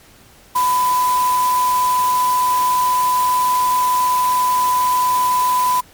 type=tone in noise; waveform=sine; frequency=1000 Hz; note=B5; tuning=21 cents sharp; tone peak=-13 dBFS; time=0.55-5.81 s; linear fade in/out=10 ms; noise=white; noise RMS=-27 dBFS; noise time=0.55-5.81 s; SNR=+11 dB; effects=pink hiss -47 dBFS RMS until 5.93 s + MP3 96 kbps